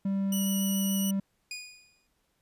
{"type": "tone", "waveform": "triangle", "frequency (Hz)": 195.6, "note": "G3", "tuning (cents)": -4, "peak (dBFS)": -24, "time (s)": [0.05, 1.2], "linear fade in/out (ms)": 5}
{"type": "tone with vibrato", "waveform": "5% pulse", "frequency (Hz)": 2932, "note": "F#7", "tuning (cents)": -16, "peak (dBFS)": -24, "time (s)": [0.32, 1.11], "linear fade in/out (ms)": 5, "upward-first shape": "triangle", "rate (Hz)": 6.9, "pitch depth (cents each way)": 14}
{"type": "tone with exponential decay", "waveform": "20% pulse", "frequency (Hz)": 2464, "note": "D#7", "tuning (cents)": -17, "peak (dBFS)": -29, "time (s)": [1.51, 2.07], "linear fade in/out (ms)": 2, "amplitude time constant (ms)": 120}
{"effects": ["pink hiss -74 dBFS RMS until 2.41 s", "resampled to 32000 Hz"]}